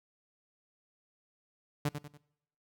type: tone with echo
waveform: sawtooth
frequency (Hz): 146.6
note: D3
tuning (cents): -3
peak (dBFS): -24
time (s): 1.85-1.89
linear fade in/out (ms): 5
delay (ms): 95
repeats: 3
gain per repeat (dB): -8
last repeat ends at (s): 2.175
effects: noise-tail reverb RT60 0.8 s tail -23 dB re dry